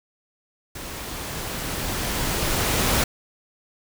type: noise with level ramp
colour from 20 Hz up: pink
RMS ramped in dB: -35 to -20 dBFS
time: 0.75-3.04 s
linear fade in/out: 5 ms
effects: none